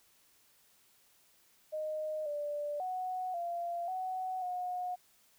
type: tone with pitch steps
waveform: sine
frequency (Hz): 618 / 587 / 739 / 690 / 746 / 724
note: D#5 / D5 / F#5 / F5 / F#5 / F#5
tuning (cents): -12 / -1 / -2 / -21 / +14 / -38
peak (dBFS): -34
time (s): 1.72-4.96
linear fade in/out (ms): 20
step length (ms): 540
effects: white hiss -67 dBFS RMS until 5.38 s